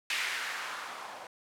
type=noise with low-pass filter sweep; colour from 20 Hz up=violet; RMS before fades=-37 dBFS; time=0.1-1.27 s; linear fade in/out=2 ms; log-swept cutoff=2300 to 760 Hz; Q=1.7; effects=none